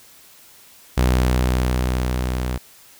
sawtooth tone with level ramp, 62.6 Hz, B1, 24 cents sharp, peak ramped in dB -10 to -18 dBFS, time 0.97-2.58 s, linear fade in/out 10 ms, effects white hiss -48 dBFS RMS until 2.99 s

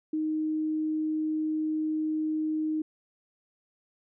sine tone, 311.1 Hz, D#4, in tune, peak -26 dBFS, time 0.13-2.82 s, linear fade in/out 5 ms, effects none

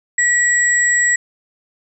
sine tone pair together, 1930 / 7720 Hz, B6 / B8, -40 / -40 cents, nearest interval 2 octaves, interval 2400 cents, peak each -13 / -17 dBFS, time 0.18-1.16 s, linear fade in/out 5 ms, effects 8-bit

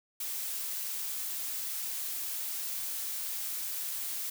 blue noise, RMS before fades -36 dBFS, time 0.2-4.3 s, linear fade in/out 5 ms, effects none

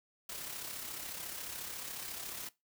white noise with amplitude modulation, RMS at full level -41 dBFS, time 0.29-2.49 s, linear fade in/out 5 ms, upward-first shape sine, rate 34.1 Hz, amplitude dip 45%, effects noise-tail reverb RT60 0.2 s tail -19 dB re dry

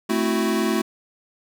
square chord, F# half-diminished seventh, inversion first, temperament equal, 220 / 261.6 / 329.6 / 370 Hz, A3 / C4 / E4 / F#4, 0 / 0 / 0 / 0 cents, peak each -24 / -29 / -26 / -26 dBFS, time 0.09-0.82 s, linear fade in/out 10 ms, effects none

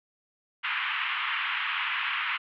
white band-pass noise, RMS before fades -30 dBFS, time 0.63-2.38 s, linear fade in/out 20 ms, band 990 to 3000 Hz, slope 48 dB/octave, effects none

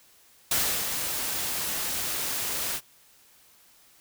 white noise with ADSR envelope, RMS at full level -24 dBFS, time 0.51-2.81 s, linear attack 4 ms, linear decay 320 ms, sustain -6 dB, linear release 59 ms, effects white hiss -58 dBFS RMS until 4 s

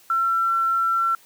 sine tone with quantisation, 1351 Hz, E6, 42 cents sharp, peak -18 dBFS, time 0.1-1.15 s, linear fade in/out 2 ms, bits 8, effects white hiss -53 dBFS RMS until 1.25 s + high-pass 150 Hz 12 dB/octave

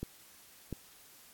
clicks, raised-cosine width 3 ms, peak -24 dBFS, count 2, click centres 0.03 / 0.727 s, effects white hiss -58 dBFS RMS until 1.33 s + AAC 64 kbps

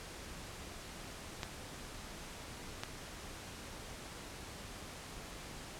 clicks, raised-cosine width 0.2 ms, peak -20 dBFS, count 2, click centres 1.432 / 2.835 s, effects pink hiss -48 dBFS RMS until 5.79 s + low-pass 10000 Hz 12 dB/octave

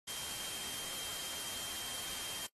sine tone in noise, 3180 Hz, G7, 24 cents sharp, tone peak -46 dBFS, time 0.07-2.47 s, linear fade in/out 10 ms, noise white, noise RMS -42 dBFS, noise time 0.07-2.47 s, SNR -7 dB, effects noise-tail reverb RT60 0.1 s tail -23 dB re dry + AAC 32 kbps

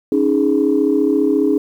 sine chord, C# suspended second, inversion none, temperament just, 277.2 / 311.8 / 415.8 Hz, C#4 / D#4 / G#4, 0 / +4 / +2 cents, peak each -16 dBFS, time 0.12-1.58 s, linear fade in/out 2 ms, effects tanh soft clip ceiling -4 dBFS + 8-bit

